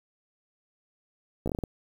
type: slowing click train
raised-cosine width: 2 ms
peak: -17 dBFS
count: 7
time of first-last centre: 1.46-1.638 s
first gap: 15 ms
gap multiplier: 1.27
effects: 8-bit